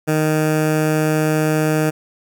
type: tone with notch filter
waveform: 15% pulse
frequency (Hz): 155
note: D#3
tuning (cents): -6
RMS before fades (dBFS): -17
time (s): 0.07-1.91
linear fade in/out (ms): 20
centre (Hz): 3900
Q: 1.3
effects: none